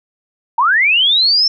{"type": "linear sweep", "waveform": "sine", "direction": "up", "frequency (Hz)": [874, 5400], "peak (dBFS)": -9, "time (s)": [0.58, 1.48], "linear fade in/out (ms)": 5, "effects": []}